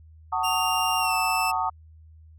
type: chord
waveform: sine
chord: D# half-diminished seventh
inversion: first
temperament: just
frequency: 746.7 / 896 / 1120.1 / 1244.5 Hz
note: F#5 / A5 / C#6 / D#6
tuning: +16 / +31 / +18 / 0 cents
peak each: -28 / -27 / -31 / -29 dBFS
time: 0.32-1.7 s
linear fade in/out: 10 ms
type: tone with pitch glide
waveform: sawtooth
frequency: 2794 to 2648 Hz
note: F7 to E7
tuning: 0 to +7 cents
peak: -23 dBFS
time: 0.43-1.52 s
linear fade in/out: 20 ms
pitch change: -93 cents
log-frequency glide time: 0.99-1.14 s
effects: added 79 Hz sine -47 dBFS peak until 2.38 s